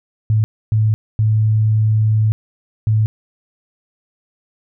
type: tone bursts at uneven times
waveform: sine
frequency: 108.7 Hz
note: A2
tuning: 21 cents flat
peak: -11 dBFS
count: 4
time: 0.3-0.44 / 0.72-0.94 / 1.19-2.32 / 2.87-3.06 s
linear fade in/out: 0 ms
effects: none